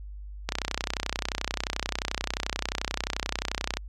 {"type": "click train", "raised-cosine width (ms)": 0.2, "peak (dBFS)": -9, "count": 104, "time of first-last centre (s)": [0.49, 3.77], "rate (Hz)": 31.4, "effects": ["added 50 Hz sine -37 dBFS peak until 3.88 s", "MP3 96 kbps"]}